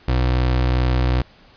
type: tone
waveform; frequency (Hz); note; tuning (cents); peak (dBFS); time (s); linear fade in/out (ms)
30% pulse; 62.5; B1; +21; -13; 0.08-1.22; 5
effects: pink hiss -50 dBFS RMS until 1.56 s + resampled to 11025 Hz